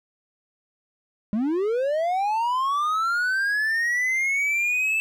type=linear sweep; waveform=triangle; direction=up; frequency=198.2 to 2645 Hz; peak=-19 dBFS; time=1.33-5 s; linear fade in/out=0 ms; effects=none